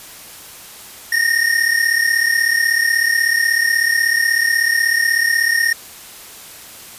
square tone pair together, 1828.4 / 1864.7 Hz, A#6 / A#6, -34 / 0 cents, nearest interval unison, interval 34 cents, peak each -17 / -17 dBFS, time 1.12-5.73 s, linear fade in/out 5 ms, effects white hiss -37 dBFS RMS until 6.98 s + resampled to 32000 Hz

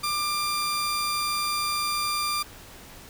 sawtooth tone pair together, 1191.5 / 2383 Hz, D6 / D7, +25 / +25 cents, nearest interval octave, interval 1200 cents, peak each -23 dBFS, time 0.03-2.43 s, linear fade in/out 10 ms, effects pink hiss -46 dBFS RMS until 3.09 s

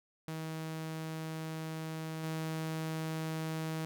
sawtooth tone with level steps, 159.4 Hz, D#3, 42 cents sharp, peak -34 / -31 dBFS, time 0.28-3.85 s, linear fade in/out 0 ms, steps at 2.23 s, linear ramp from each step 10 ms, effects none

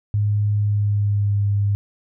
sine tone with pitch glide, 103.83 to 101.4 Hz, G#2 to G#2, 0 to -41 cents, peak -16 dBFS, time 0.14-1.75 s, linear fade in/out 0 ms, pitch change -41 cents, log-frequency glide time 0.57-1.44 s, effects none

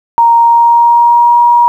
sine tone with pitch glide, 932.3 to 953.5 Hz, A#5 to A#5, 0 to +39 cents, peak -3 dBFS, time 0.18-1.68 s, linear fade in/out 0 ms, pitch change +39 cents, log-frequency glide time 0.38-1.41 s, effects 7-bit

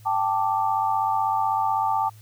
sine chord, G suspended second, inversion none, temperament equal, 784 / 880 / 1174.7 Hz, G5 / A5 / D6, 0 / 0 / 0 cents, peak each -25 / -23 / -27 dBFS, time 0.05-2.1 s, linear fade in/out 20 ms, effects added 107 Hz sine -45 dBFS peak until 2.21 s + white hiss -56 dBFS RMS until 2.21 s

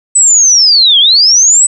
sine linear two-way sweep, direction down then up, 8080 to 3136 to 8080 Hz, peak -3 dBFS, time 0.15-1.67 s, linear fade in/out 10 ms, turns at 0.99 s, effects none

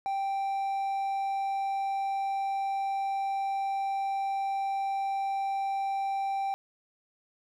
triangle tone, 784 Hz, G5, in tune, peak -26 dBFS, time 0.06-6.54 s, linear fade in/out 0 ms, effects none

